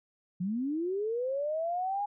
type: linear sweep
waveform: sine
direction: up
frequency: 170.6 to 830.6 Hz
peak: -29 dBFS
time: 0.4-2.06 s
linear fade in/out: 10 ms
effects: none